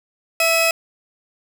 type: tone pair together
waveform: sawtooth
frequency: 659.3 / 2552 Hz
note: E5 / D#7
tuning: 0 / +43 cents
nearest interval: octave + major seventh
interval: 2343 cents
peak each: -14 dBFS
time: 0.4-0.71 s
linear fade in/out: 2 ms
effects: none